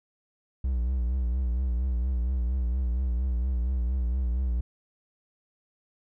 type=tone with vibrato; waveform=triangle; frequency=62.1 Hz; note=B1; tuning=10 cents sharp; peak=-22 dBFS; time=0.64-4.61 s; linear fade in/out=5 ms; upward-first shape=triangle; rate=4.3 Hz; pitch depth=120 cents each way; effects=none